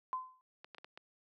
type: tone with exponential decay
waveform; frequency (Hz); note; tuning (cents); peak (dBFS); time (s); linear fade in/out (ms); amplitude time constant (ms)
sine; 1027; C6; -33; -31; 0.13-0.41; 0; 60
type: clicks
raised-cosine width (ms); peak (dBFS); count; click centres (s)
0.3; -33; 5; 0.645 / 0.747 / 0.783 / 0.845 / 0.975
effects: high-pass 400 Hz 12 dB/octave